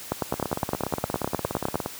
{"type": "two click trains", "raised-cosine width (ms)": 1, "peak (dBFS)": [-9, -13], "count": [17, 27], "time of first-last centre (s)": [[0.12, 1.756], [0.34, 1.86]], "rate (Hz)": [9.78, 17.1], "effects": ["white hiss -40 dBFS RMS until 1.99 s", "high-pass 80 Hz 12 dB/octave"]}